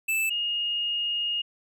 square / sine tone pair in turn, 2637 / 2853 Hz, E7 / F7, 0 / +36 cents, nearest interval minor second, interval 136 cents, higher second, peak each -24 / -25 dBFS, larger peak first, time 0.08-0.3 / 0.3-1.42 s, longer second, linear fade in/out 10 ms, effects none

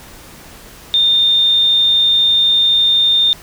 sine tone, 3626 Hz, A#7, 49 cents flat, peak -9 dBFS, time 0.94-3.33 s, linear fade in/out 0 ms, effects pink hiss -38 dBFS RMS until 3.42 s

